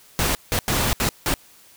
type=noise bursts at uneven times; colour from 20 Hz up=pink; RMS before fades=-21 dBFS; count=5; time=0.19-0.35 / 0.52-0.59 / 0.68-0.93 / 1-1.09 / 1.26-1.34 s; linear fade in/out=0 ms; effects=white hiss -51 dBFS RMS until 1.76 s

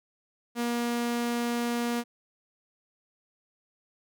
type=tone; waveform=sawtooth; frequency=237.9 Hz; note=A#3; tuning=35 cents sharp; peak=-23 dBFS; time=0.55-2.04 s; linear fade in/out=50 ms; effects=none

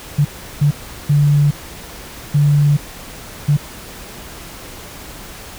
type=tone bursts at uneven times; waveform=sine; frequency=145.5 Hz; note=D3; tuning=16 cents flat; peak=-9 dBFS; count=5; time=0.18-0.25 / 0.61-0.71 / 1.09-1.51 / 2.34-2.77 / 3.48-3.57 s; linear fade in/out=10 ms; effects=added 60 Hz sine -44 dBFS peak until 5.58 s + pink hiss -34 dBFS RMS until 5.58 s

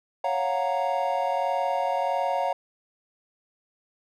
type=chord; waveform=triangle; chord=Gb major seventh; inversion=second; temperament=equal; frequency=554.4 / 698.5 / 740 / 932.3 Hz; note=Db5 / F5 / Gb5 / Bb5; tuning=0 / 0 / 0 / 0 cents; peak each=-27 dBFS; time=0.24-2.53 s; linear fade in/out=5 ms; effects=none

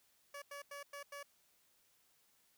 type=tone bursts at uneven times; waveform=15% pulse; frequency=569 Hz; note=C#5; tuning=45 cents sharp; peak=-40 dBFS; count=5; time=0.34-0.42 / 0.51-0.62 / 0.71-0.83 / 0.93-1.03 / 1.12-1.23 s; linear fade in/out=5 ms; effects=white hiss -73 dBFS RMS until 2.57 s

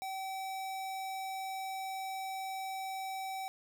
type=tone; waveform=square; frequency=767 Hz; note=G5; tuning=38 cents flat; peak=-38 dBFS; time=0.02-3.48 s; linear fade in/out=0 ms; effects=none

